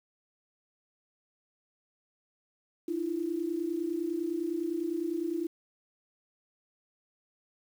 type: tone pair together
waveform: sine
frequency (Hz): 311.1 / 341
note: D#4 / F4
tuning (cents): 0 / -41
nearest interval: major second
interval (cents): 159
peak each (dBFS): -34 / -31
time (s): 2.88-5.47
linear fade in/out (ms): 5
effects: 9-bit